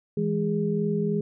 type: tone cluster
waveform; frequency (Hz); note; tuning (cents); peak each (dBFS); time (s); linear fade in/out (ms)
sine; 163.9 / 207.1 / 412; E3 / G#3 / G#4; -10 / -5 / -14; -27; 0.17-1.21; 5
effects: none